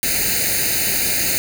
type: noise with comb filter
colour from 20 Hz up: white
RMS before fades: -19 dBFS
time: 0.03-1.38 s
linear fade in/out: 0 ms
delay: 0.45 ms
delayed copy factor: +1
effects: none